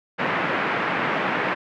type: band-pass noise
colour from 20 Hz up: white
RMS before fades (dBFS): -24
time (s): 0.18-1.55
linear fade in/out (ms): 20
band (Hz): 140 to 2100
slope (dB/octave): 24
effects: none